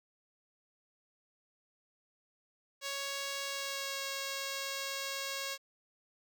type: tone with pitch glide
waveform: 5% pulse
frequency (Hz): 554.4 to 548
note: C#5 to C#5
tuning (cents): 0 to -20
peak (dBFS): -25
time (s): 2.81-5.58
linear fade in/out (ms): 50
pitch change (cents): -20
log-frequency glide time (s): 3.43-4.05
effects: none